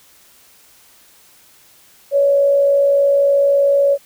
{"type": "tone with frequency modulation", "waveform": "sine", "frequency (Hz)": 562, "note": "C#5", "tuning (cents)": 24, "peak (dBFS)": -10, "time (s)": [2.11, 3.98], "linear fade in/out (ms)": 50, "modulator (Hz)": 56.7, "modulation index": 0.29, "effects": ["white hiss -49 dBFS RMS until 4.05 s"]}